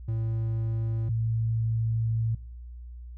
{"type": "tone pair in turn", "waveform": ["triangle", "sine"], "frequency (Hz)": [112.4, 113.05], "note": ["A2", "A2"], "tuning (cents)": [37, 47], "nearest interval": "unison", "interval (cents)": 10, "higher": "second", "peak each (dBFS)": -24, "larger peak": "neither", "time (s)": [[0.08, 1.09], [1.09, 2.35]], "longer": "second", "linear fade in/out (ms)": 5, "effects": ["noise-tail reverb RT60 0.7 s tail -26 dB re dry", "added 60 Hz sine -39 dBFS peak until 3.17 s"]}